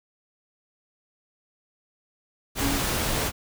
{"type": "tone in noise", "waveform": "sine", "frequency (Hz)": 278.3, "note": "C#4", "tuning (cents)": 7, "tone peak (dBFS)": -27, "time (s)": [2.6, 2.82], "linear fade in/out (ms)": 50, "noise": "pink", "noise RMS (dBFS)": -26, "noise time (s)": [2.55, 3.32], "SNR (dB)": -4, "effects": []}